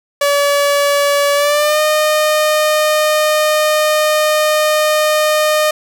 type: tone with pitch glide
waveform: sawtooth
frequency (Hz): 571 to 612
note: D5 to D#5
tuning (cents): -49 to -29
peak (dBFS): -7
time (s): 0.21-5.71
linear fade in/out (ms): 5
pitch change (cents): +120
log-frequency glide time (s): 1.34-1.8
effects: none